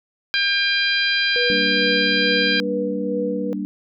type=harmonic tone; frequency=800 Hz; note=G5; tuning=35 cents sharp; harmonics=2 / 3 / 4 / 5 / 6; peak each=-21 / -23 / -24 / -25 / -26 dBFS; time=0.34-2.6 s; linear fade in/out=0 ms
type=tone with tremolo; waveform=sine; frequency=485.6 Hz; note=B4; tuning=29 cents flat; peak=-21 dBFS; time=1.36-3.53 s; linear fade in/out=0 ms; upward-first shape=sine; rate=2.3 Hz; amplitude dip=45%
type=chord; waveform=sine; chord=G minor; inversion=none; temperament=equal; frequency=196 / 233.1 / 293.7 Hz; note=G3 / Bb3 / D4; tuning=0 / 0 / 0 cents; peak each=-26 / -30 / -27 dBFS; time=1.5-3.65 s; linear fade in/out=0 ms
effects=none